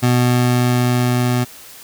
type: tone with level ramp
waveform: 25% pulse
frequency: 123.47 Hz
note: B2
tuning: in tune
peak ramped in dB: -8 to -11 dBFS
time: 0.02-1.45 s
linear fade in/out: 20 ms
effects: white hiss -39 dBFS RMS until 1.83 s